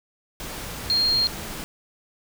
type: tone in noise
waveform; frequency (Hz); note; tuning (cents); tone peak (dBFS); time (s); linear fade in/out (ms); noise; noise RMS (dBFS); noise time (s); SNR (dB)
sine; 4223; C8; +15; -18; 0.9-1.27; 0; pink; -34; 0.4-1.64; +13
effects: none